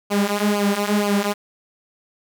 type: tone with flanger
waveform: sawtooth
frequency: 204.8 Hz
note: G#3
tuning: 24 cents flat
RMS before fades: -20 dBFS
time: 0.1-1.34 s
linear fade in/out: 20 ms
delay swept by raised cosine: 0.53 to 5.53 ms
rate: 2.1 Hz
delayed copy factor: -0.8
effects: none